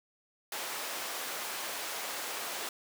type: high-pass noise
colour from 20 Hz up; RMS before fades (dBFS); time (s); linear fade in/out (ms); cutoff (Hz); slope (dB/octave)
pink; -38; 0.52-2.69; 2; 590; 12
effects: none